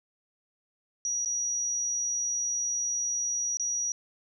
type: tone with dropouts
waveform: sine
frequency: 5790 Hz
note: F#8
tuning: 38 cents flat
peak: -27 dBFS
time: 1.05-3.92 s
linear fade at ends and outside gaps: 1 ms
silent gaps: 1.249-1.258 / 3.571-3.597 s
effects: none